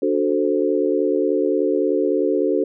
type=chord; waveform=sine; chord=D dominant seventh; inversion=none; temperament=equal; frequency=293.7 / 370 / 440 / 523.3 Hz; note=D4 / F#4 / A4 / C5; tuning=0 / 0 / 0 / 0 cents; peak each=-22 / -21 / -21 / -24 dBFS; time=0.02-2.64 s; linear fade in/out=5 ms; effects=none